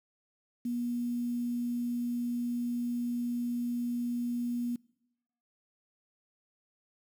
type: tone with quantisation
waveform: sine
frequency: 240.6 Hz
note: B3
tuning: 45 cents flat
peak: -30 dBFS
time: 0.65-4.76 s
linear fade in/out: 5 ms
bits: 9
effects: noise-tail reverb RT60 0.9 s tail -25 dB re dry